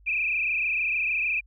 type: tone with frequency modulation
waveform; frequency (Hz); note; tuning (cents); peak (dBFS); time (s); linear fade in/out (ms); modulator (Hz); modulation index
sine; 2489; D#7; 0; -23; 0.06-1.41; 20; 26.5; 4.8
effects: added 50 Hz sine -52 dBFS peak until 1.46 s